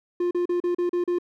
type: tone bursts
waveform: triangle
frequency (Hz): 352.2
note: F4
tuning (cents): +15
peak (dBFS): -19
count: 7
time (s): 0.2-1.186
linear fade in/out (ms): 5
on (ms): 110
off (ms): 36
effects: none